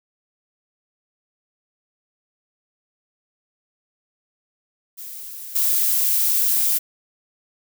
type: noise with level steps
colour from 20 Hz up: violet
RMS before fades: -35 / -19 dBFS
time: 4.97-6.79 s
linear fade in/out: 20 ms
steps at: 5.55 s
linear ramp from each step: 10 ms
effects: none